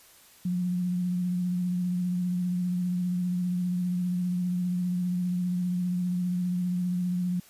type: tone with vibrato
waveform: sine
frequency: 179.1 Hz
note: F3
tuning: 44 cents sharp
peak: -25 dBFS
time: 0.45-7.4 s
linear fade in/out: 5 ms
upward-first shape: triangle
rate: 15 Hz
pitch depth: 30 cents each way
effects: white hiss -55 dBFS RMS until 7.49 s + resampled to 32000 Hz